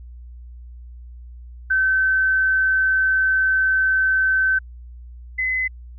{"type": "tone pair in turn", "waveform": "sine", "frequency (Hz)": [1536, 2031], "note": ["G6", "B6"], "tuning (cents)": [-36, 48], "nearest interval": "perfect fourth", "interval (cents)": 484, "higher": "second", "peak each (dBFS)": [-15, -19], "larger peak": "first", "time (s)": [[1.7, 4.59], [5.38, 5.68]], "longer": "first", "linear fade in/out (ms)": 10, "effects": ["added 60 Hz sine -36 dBFS peak until 5.98 s"]}